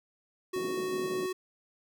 square tone, 370 Hz, F#4, in tune, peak -32 dBFS, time 0.53-1.33 s, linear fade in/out 10 ms
pink band-pass noise, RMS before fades -40 dBFS, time 0.56-1.26 s, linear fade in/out 0 ms, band 200 to 460 Hz, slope 24 dB/octave
effects none

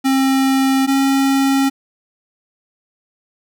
square tone pair in turn, 267.4 / 271.8 Hz, C4 / C#4, +38 / -34 cents, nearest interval unison, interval 28 cents, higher second, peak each -13 dBFS, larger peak neither, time 0.04-0.87 / 0.87-1.7 s, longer neither, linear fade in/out 20 ms, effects none

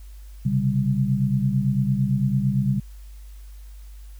sine tone cluster, 129.9 / 138.8 / 197.2 Hz, C3 / C#3 / G3, -12 / +3 / +11 cents, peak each -23 dBFS, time 0.45-2.8 s, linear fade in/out 10 ms, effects added 50 Hz sine -38 dBFS peak until 4.19 s + white hiss -57 dBFS RMS until 4.19 s

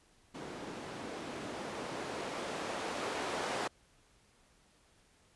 violet noise with low-pass filter sweep, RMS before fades -40 dBFS, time 0.34-3.68 s, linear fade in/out 10 ms, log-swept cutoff 270 to 560 Hz, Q 0.79, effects pink hiss -67 dBFS RMS until 5.35 s + resampled to 24000 Hz

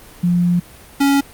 sine / square tone pair in turn, 175.5 / 279 Hz, F3 / C#4, +9 / +11 cents, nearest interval minor sixth, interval 802 cents, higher second, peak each -12 dBFS, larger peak neither, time 0.23-0.6 / 1-1.21 s, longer first, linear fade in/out 10 ms, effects pink hiss -41 dBFS RMS until 1.33 s + Opus 32 kbps

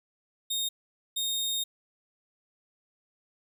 sawtooth tone bursts at uneven times, 3700 Hz, A#7, 14 cents flat, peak -25 dBFS, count 2, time 0.5-0.69 / 1.16-1.64 s, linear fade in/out 10 ms, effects 11-bit

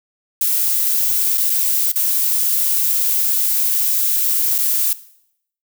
violet noise with dropouts, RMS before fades -17 dBFS, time 0.41-4.93 s, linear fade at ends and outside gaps 2 ms, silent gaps 1.374-1.379 / 1.497-1.501 / 1.918-1.958 / 4.581-4.586 s, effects noise-tail reverb RT60 0.7 s tail -17 dB re dry

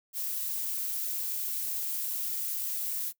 violet noise, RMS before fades -33 dBFS, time 0.13-3.13 s, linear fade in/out 50 ms, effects noise-tail reverb RT60 0.1 s tail -21 dB re dry

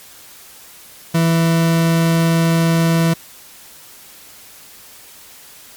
40% pulse tone, 165.3 Hz, E3, 5 cents sharp, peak -11 dBFS, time 1.14-3.14 s, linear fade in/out 10 ms, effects white hiss -41 dBFS RMS until 5.76 s + MP3 96 kbps

